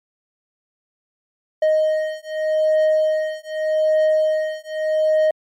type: beating tone pair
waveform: triangle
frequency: 622.3 / 623.13 Hz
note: D#5 / D#5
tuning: 0 / +2 cents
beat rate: 0.83 Hz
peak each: -17 dBFS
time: 1.62-5.31 s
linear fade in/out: 5 ms
effects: MP3 64 kbps